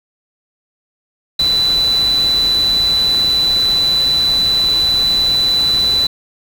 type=tone in noise; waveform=sine; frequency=3985 Hz; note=B7; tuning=15 cents sharp; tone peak=-11 dBFS; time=1.39-6.07 s; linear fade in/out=5 ms; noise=pink; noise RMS=-27 dBFS; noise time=1.39-6.07 s; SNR=+13 dB; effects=none